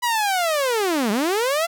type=linear two-way sweep; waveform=sawtooth; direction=down then up; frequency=987.8 to 196 to 692 Hz; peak=-15 dBFS; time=0.02-1.67 s; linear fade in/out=20 ms; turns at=1.11 s; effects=none